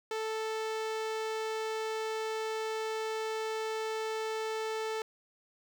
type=tone with notch filter; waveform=sawtooth; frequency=440 Hz; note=A4; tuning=in tune; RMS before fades=-35 dBFS; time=0.11-5.02 s; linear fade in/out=2 ms; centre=12000 Hz; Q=0.55; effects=none